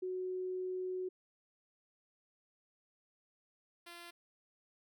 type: tone pair in turn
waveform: sine / 5% pulse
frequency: 369.2 / 344.3 Hz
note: F#4 / F4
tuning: -4 / -25 cents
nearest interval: minor second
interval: 121 cents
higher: first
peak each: -36 / -38 dBFS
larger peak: first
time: 0.02-1.09 / 3.86-4.11 s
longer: first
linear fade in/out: 10 ms
effects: none